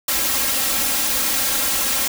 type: noise with comb filter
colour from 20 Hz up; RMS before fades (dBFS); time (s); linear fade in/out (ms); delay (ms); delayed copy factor
white; -20; 0.08-2.08; 5; 3.7; +0.8
effects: none